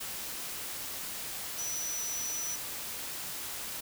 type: tone in noise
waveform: sine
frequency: 5920 Hz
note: F#8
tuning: in tune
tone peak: -34 dBFS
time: 1.58-2.56 s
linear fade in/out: 10 ms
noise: white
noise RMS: -39 dBFS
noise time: 0-3.81 s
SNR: +2 dB
effects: none